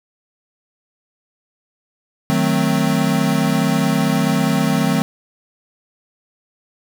square chord, D# diminished seventh, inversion none, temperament equal, 155.56 / 185 / 220 / 261.6 Hz, D#3 / F#3 / A3 / C4, 0 / 0 / 0 / 0 cents, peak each -21 dBFS, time 2.3-5.02 s, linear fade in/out 0 ms, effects none

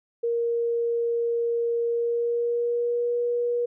sine tone with pitch glide, 468.4 to 479.9 Hz, A#4 to B4, +8 to -50 cents, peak -22 dBFS, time 0.23-3.66 s, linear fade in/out 10 ms, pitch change +42 cents, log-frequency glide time 1.86-3.17 s, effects none

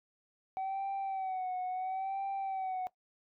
sine tone with vibrato, 759 Hz, F#5, 44 cents sharp, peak -31 dBFS, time 0.57-2.87 s, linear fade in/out 0 ms, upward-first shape sine, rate 0.73 Hz, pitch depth 58 cents each way, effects noise-tail reverb RT60 0.1 s tail -19 dB re dry + tanh soft clip ceiling -32 dBFS

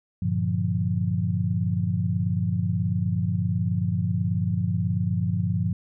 sine chord, G minor seventh, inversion none, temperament equal, 98 / 116.54 / 146.83 / 174.61 Hz, G2 / Bb2 / D3 / F3, 0 / 0 / 0 / 0 cents, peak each -26 / -28 / -31 / -26 dBFS, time 0.22-5.73 s, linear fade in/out 5 ms, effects none

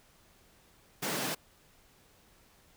pink high-pass noise, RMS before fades -34 dBFS, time 1.02-1.35 s, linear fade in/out 10 ms, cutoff 140 Hz, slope 48 dB/octave, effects pink hiss -63 dBFS RMS until 2.76 s

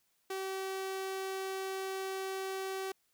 sawtooth tone, 383.1 Hz, G4, 40 cents flat, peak -32 dBFS, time 0.3-2.92 s, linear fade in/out 5 ms, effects white hiss -75 dBFS RMS until 3.13 s

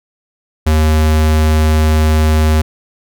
square tone, 77.78 Hz, D#2, in tune, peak -9 dBFS, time 0.66-2.62 s, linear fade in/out 10 ms, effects none

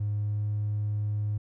triangle tone with pitch glide, 103.83 to 104.61 Hz, G#2 to G#2, 0 to +13 cents, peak -23 dBFS, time 0-1.38 s, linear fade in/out 10 ms, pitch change +13 cents, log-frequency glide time 0.12-0.45 s, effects tanh soft clip ceiling -23 dBFS

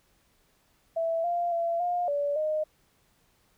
sine tone with pitch steps, 660 / 695 / 677 / 708 / 575 / 617 Hz, E5 / F5 / E5 / F5 / D5 / D#5, +2 / -9 / +46 / +23 / -37 / -15 cents, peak -25 dBFS, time 0.96-2.64 s, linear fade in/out 10 ms, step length 280 ms, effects pink hiss -67 dBFS RMS until 3.57 s

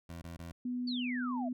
20% pulse tone bursts, 84.4 Hz, E2, 41 cents sharp, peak -38 dBFS, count 3, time 0.09-0.52 s, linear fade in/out 5 ms, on 130 ms, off 20 ms
sine tone with pitch glide, 247.2 to 249.4 Hz, B3 to B3, +2 to +17 cents, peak -33 dBFS, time 0.65-1.53 s, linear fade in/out 5 ms, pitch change +15 cents, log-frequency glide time 0.97-1.38 s
sine exponential sweep, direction down, 4656 to 622.3 Hz, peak -38 dBFS, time 0.87-1.49 s, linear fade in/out 10 ms
effects none

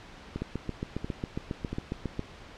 two click trains, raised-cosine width 3 ms, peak -18 / -20 dBFS, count 14 / 3, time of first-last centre 0.42-2.194 / 0.36-1.73 s, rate 7.33 / 1.46 Hz, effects pink hiss -48 dBFS RMS until 2.57 s + low-pass 4000 Hz 12 dB/octave

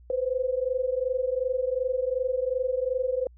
sine tone pair together, 500.6 / 523.3 Hz, B4 / C5, +23 / 0 cents, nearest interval minor second, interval 77 cents, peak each -27 dBFS, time 0.1-3.27 s, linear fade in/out 2 ms, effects added 60 Hz sine -49 dBFS peak until 3.37 s

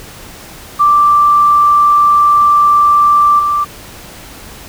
sine tone with level steps, 1174.7 Hz, D6, in tune, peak -5 / -10 dBFS, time 0.79-3.65 s, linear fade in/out 20 ms, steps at 3.39 s, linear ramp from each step 5 ms, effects pink hiss -33 dBFS RMS until 4.68 s

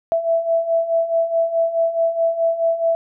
sine beating tone pair, 660 / 664.7 Hz, E5 / E5, +2 / +14 cents, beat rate 4.7 Hz, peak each -22 / -17 dBFS, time 0.12-2.95 s, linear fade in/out 0 ms, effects none

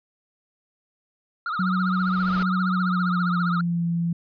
triangle tone with vibrato, 1318.5 Hz, E6, in tune, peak -23 dBFS, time 1.46-3.61 s, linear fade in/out 2 ms, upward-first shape triangle, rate 15 Hz, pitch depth 180 cents each way
pink noise with exponential growth, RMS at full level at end -33 dBFS, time 1.51-2.43 s, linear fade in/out 2 ms, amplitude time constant 200 ms
sine tone with pitch glide, 185 to 169.65 Hz, F#3 to F3, 0 to -50 cents, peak -21 dBFS, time 1.59-4.13 s, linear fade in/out 5 ms, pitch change -150 cents, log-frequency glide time 2.68-3.86 s
effects resampled to 11025 Hz

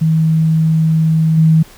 sine tone with level steps, 159.7 Hz, D#3, 45 cents sharp, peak -9 / -6 dBFS, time 0.01-1.63 s, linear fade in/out 10 ms, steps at 1.37 s, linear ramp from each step 10 ms, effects pink hiss -41 dBFS RMS until 1.77 s

